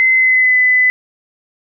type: tone with pitch glide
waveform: sine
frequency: 2054 to 2007 Hz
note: C7 to B6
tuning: -33 to +27 cents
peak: -8 dBFS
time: 0-0.9 s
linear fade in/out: 0 ms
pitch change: -40 cents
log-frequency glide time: 0.14-0.57 s
effects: none